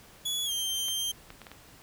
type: tone with pitch glide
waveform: sawtooth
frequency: 3395 to 3149 Hz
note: G#7 to G7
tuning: +37 to +7 cents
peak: -26 dBFS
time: 0.25-1.12 s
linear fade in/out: 10 ms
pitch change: -130 cents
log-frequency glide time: 0.45-0.52 s
type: clicks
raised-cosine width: 0.3 ms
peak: -28 dBFS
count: 5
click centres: 0.884 / 1.304 / 1.417 / 1.468 / 1.516 s
effects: pink hiss -54 dBFS RMS until 1.82 s